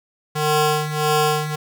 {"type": "ring-modulated tone", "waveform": "15% pulse", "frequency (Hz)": 304.3, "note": "D#4", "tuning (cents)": -38, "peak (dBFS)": -8, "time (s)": [0.35, 1.56], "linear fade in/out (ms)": 10, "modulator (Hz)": 153, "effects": []}